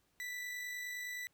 40% pulse tone with amplitude modulation, 1975.5 Hz, B6, in tune, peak -38 dBFS, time 0.2-1.27 s, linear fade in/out 0 ms, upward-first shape sine, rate 49.7 Hz, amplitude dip 30%, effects pink hiss -75 dBFS RMS until 1.33 s

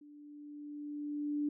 sine tone with level ramp, 293.7 Hz, D4, in tune, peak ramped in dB -53 to -30 dBFS, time 0.01-1.49 s, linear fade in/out 5 ms, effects none

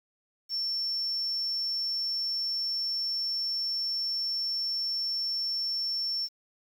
sine tone, 5420 Hz, E8, 47 cents sharp, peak -27 dBFS, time 0.49-6.29 s, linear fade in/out 50 ms, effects tanh soft clip ceiling -24 dBFS + 9-bit

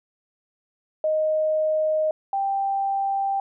sine tone pair in turn, 622.3 / 787.5 Hz, D#5 / G5, 0 / +8 cents, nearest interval major third, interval 408 cents, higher second, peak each -19 / -21 dBFS, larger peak first, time 1.04-2.11 / 2.33-3.4 s, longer neither, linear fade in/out 2 ms, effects none

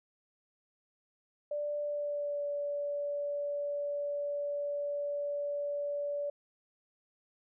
sine tone with pitch glide, 587.3 to 576.9 Hz, D5 to D5, 0 to -31 cents, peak -32 dBFS, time 1.51-6.3 s, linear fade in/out 5 ms, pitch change -31 cents, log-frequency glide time 1.8-2.44 s, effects none

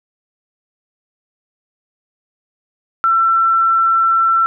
sine tone, 1344 Hz, E6, 33 cents sharp, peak -10 dBFS, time 3.04-4.46 s, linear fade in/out 0 ms, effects none

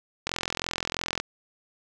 click train, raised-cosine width 0.2 ms, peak -10 dBFS, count 41, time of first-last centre 0.27-1.2 s, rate 43 Hz, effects none

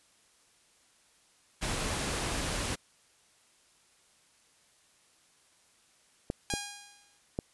pink noise, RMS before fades -33 dBFS, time 1.61-2.76 s, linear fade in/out 20 ms
clicks, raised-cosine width 2 ms, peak -18 dBFS, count 3, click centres 6.301 / 6.538 / 7.389 s
5% pulse tone with exponential decay, 815 Hz, G#5, 33 cents flat, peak -19 dBFS, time 6.5-7.19 s, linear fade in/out 1 ms, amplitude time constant 150 ms
effects white hiss -65 dBFS RMS until 7.53 s + resampled to 24000 Hz

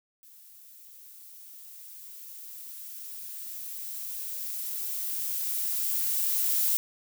violet noise with level ramp, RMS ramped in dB -53 to -25 dBFS, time 0.23-6.77 s, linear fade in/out 0 ms, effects none

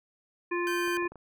harmonic tone, 349.2 Hz, F4, in tune, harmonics 1 / 3 / 5 / 7, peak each -29 / -34 / -36 / -37 dBFS, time 0.51-1.08 s, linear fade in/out 10 ms
sawtooth tone, 1550 Hz, G6, 20 cents flat, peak -31 dBFS, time 0.67-0.97 s, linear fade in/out 0 ms
clicks, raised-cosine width 1 ms, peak -33 dBFS, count 6, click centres 0.878 / 0.976 / 1.025 / 1.055 / 1.12 / 1.157 s
effects none

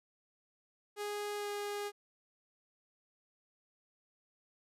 sawtooth tone with pitch glide, 413.4 to 410.1 Hz, G#4 to G#4, -8 to -22 cents, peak -33 dBFS, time 0.96-1.92 s, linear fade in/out 50 ms, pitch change -14 cents, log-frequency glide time 1.37-1.48 s, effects resampled to 32000 Hz

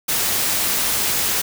white noise, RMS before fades -20 dBFS, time 0.08-1.42 s, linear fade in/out 10 ms, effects none

